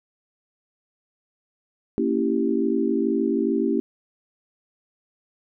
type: chord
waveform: sine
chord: A# diminished seventh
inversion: none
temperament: equal with one note detuned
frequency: 230.3 / 277.2 / 329.6 / 392 Hz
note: A#3 / C#4 / E4 / G4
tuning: -21 / 0 / 0 / 0 cents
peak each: -25 dBFS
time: 1.98-3.8 s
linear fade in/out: 0 ms
effects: none